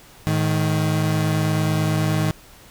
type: tone pair together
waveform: 35% pulse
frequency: 107.8 / 156.9 Hz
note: A2 / D#3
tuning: -35 / +15 cents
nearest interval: tritone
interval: 650 cents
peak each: -21 / -18 dBFS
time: 0.27-2.31 s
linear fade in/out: 0 ms
effects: pink hiss -47 dBFS RMS until 2.7 s